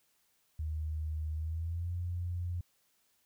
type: tone with pitch glide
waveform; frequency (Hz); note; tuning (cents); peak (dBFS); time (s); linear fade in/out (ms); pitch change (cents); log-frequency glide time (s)
sine; 77.78 to 87.81; D#2 to F2; 0 to +10; -33; 0.59-2.61; 5; +210; 1.36-1.93
effects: white hiss -73 dBFS RMS until 3.25 s